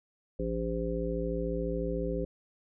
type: harmonic tone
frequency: 57 Hz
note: A#1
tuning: 38 cents flat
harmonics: 1 / 3 / 5 / 7 / 9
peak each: -35 / -36 / -38 / -36 / -35 dBFS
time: 0.39-2.25 s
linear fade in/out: 5 ms
effects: none